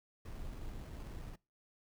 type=noise with sample-and-hold; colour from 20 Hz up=brown; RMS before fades=-45 dBFS; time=0.25-1.36 s; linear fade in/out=5 ms; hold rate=3675 Hz; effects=noise-tail reverb RT60 0.3 s tail -24 dB re dry